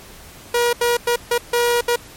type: tone bursts at uneven times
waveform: sawtooth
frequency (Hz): 478.4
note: A#4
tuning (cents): +45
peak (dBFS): -11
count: 6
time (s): 0.54-0.73 / 0.81-0.97 / 1.07-1.16 / 1.31-1.38 / 1.53-1.81 / 1.88-1.96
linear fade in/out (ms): 5
effects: pink hiss -41 dBFS RMS until 2.16 s + MP3 64 kbps